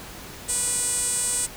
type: tone with band-pass filter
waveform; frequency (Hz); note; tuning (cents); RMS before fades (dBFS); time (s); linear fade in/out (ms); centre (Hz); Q
sawtooth; 490; B4; -14; -25; 0.48-1.47; 20; 8500; 7.8
effects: pink hiss -40 dBFS RMS until 1.56 s